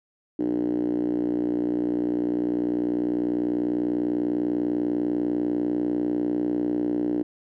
5% pulse tone with band-pass filter, 60.1 Hz, B1, 46 cents flat, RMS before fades -25 dBFS, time 0.39-7.23 s, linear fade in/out 5 ms, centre 310 Hz, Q 7.2, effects none

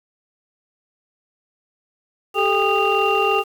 sine tone cluster, 391.8 / 434.7 / 799 / 1231 / 2774 Hz, G4 / A4 / G5 / D#6 / F7, -1 / -21 / +33 / -19 / -12 cents, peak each -21 dBFS, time 2.34-3.44 s, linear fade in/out 50 ms, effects tanh soft clip ceiling -8 dBFS + 7-bit

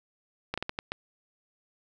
slowing click train, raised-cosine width 0.3 ms, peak -15 dBFS, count 6, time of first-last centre 0.54-0.919 s, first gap 36 ms, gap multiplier 1.38, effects none

